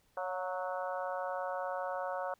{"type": "harmonic tone with a mistuned harmonic", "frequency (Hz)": 185, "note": "F#3", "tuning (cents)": 0, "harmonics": [3, 4, 5, 6, 7, 8], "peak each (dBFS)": [-38, -40, -42, -44, -45, -46], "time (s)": [0.17, 2.34], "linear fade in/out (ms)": 2, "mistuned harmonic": 4, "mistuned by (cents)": -40, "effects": ["pink hiss -71 dBFS RMS until 2.39 s"]}